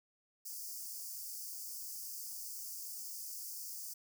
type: high-pass noise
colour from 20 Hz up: white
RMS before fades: -45 dBFS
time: 0.45-3.94 s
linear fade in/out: 10 ms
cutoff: 4700 Hz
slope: 96 dB/octave
effects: none